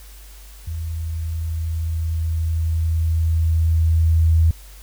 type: tone with level ramp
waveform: sine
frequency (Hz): 81.3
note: E2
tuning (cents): -23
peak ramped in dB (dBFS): -24 to -11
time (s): 0.67-4.51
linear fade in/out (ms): 5
effects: added 50 Hz sine -39 dBFS peak until 4.82 s + white hiss -47 dBFS RMS until 4.82 s